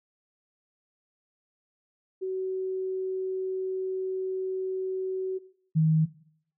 sine tone pair in turn, 376.5 / 157.94 Hz, F#4 / D#3, +30 / +26 cents, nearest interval octave + minor third, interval 1504 cents, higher first, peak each -28 / -19 dBFS, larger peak second, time 2.21-5.39 / 5.75-6.06 s, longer first, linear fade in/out 20 ms, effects noise-tail reverb RT60 0.6 s tail -17 dB re dry

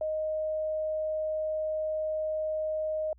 sine tone, 622.3 Hz, D#5, in tune, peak -28 dBFS, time 0.01-3.13 s, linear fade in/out 2 ms, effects added 60 Hz sine -55 dBFS peak until 3.18 s

